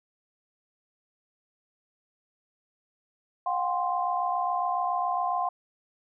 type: chord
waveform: sine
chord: F suspended second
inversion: none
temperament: equal with one note detuned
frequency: 716.8 / 784 / 1046.5 Hz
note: F5 / G5 / C6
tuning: +45 / 0 / 0 cents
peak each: -28 / -32 / -29 dBFS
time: 3.46-5.49 s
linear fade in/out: 5 ms
effects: none

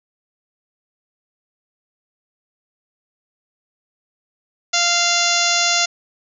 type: harmonic tone with a mistuned harmonic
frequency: 694 Hz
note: F5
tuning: 11 cents flat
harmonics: 1 / 2 / 3 / 4 / 5 / 6 / 7 / 8 / 9 / 10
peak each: -24 / -24 / -24 / -24 / -24 / -24 / -24 / -24 / -24 / -24 dBFS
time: 4.73-5.86 s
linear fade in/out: 10 ms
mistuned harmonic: 10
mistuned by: -22 cents
effects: none

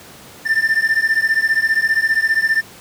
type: beating tone pair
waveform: triangle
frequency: 1778 / 1793 Hz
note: A6 / A6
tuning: +18 / +32 cents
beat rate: 15 Hz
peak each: -15 dBFS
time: 0.45-2.62 s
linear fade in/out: 20 ms
effects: pink hiss -40 dBFS RMS until 2.8 s + high-pass 100 Hz 12 dB/octave

